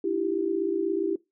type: tone cluster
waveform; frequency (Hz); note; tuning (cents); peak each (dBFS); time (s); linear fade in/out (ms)
sine; 306.7 / 334.4 / 391.3; D#4 / E4 / G4; -25 / +25 / -3; -34 / -27 / -27; 0.04-1.16; 5
effects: noise-tail reverb RT60 0.2 s tail -21 dB re dry